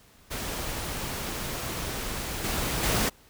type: noise with level steps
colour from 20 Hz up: pink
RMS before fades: -33 / -29 / -25 dBFS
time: 0.3-3.1 s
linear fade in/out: 20 ms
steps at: 2.44 / 2.83 s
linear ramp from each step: 5 ms
effects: pink hiss -57 dBFS RMS until 3.29 s